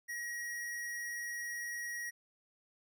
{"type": "tone", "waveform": "square", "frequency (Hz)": 1899, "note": "A#6", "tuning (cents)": 32, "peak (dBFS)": -39, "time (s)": [0.08, 2.11], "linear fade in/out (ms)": 20, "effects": []}